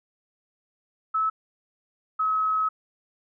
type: tone pair in turn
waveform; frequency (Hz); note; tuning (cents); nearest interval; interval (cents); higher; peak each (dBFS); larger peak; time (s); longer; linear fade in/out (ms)
sine; 1300 / 1282.1; E6 / E6; -24 / -48; unison; 24; first; -21; neither; 1.14-1.3 / 2.19-2.69; second; 10
effects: none